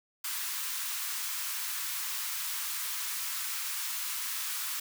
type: high-pass noise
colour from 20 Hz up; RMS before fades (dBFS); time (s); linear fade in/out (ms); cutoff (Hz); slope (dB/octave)
white; -35; 0.24-4.8; 5; 950; 48
effects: none